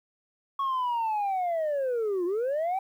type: linear two-way sweep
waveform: sine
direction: down then up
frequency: 1110 to 339.9 to 785 Hz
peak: -23 dBFS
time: 0.59-2.79 s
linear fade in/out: 5 ms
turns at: 2.25 s
effects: tanh soft clip ceiling -24 dBFS + 10-bit